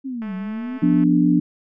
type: linear two-way sweep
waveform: sine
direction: down then up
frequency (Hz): 275.8 to 185 to 263.9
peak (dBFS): -25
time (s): 0.04-0.79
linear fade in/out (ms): 20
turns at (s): 0.35
type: click train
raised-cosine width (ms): 0.5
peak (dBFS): -26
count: 179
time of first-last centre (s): 0.22-1.037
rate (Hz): 218
type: chord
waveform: sine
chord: B diminished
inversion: second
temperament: equal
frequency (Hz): 174.61 / 246.9 / 293.7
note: F3 / B3 / D4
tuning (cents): 0 / 0 / 0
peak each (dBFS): -18 / -19 / -16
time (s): 0.82-1.4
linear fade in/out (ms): 10
effects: none